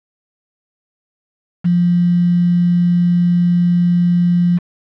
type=tone with quantisation; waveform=sine; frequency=175 Hz; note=F3; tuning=4 cents sharp; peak=-10 dBFS; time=1.64-4.59 s; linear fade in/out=20 ms; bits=5; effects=low-pass 2000 Hz 12 dB/octave